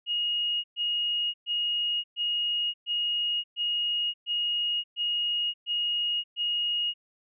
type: tone bursts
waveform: sine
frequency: 2872 Hz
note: F7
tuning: 48 cents sharp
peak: -25 dBFS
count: 10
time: 0.06-6.94 s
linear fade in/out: 50 ms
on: 580 ms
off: 120 ms
effects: none